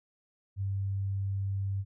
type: tone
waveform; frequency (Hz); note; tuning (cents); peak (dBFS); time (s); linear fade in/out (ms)
sine; 98; G2; 0; -29; 0.56-1.85; 50
effects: none